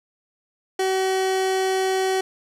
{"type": "tone", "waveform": "30% pulse", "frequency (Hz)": 379, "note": "F#4", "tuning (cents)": 42, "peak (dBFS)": -17, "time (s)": [0.79, 2.21], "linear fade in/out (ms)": 5, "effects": ["low-pass 11000 Hz 12 dB/octave", "9-bit"]}